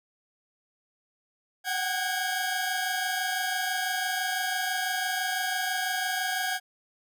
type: tone cluster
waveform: sawtooth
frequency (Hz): 740 / 766 / 1631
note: F#5 / G5 / G#6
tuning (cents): 0 / -40 / -32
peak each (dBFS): -28 / -32 / -26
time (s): 1.64-6.6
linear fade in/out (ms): 50
effects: none